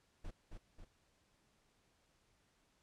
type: noise with echo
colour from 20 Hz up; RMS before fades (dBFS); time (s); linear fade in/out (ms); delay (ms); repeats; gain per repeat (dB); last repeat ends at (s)
brown; -45; 0.24-0.31; 10; 270; 2; -4; 0.85
effects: pink hiss -75 dBFS RMS until 2.82 s + low-pass 9000 Hz 12 dB/octave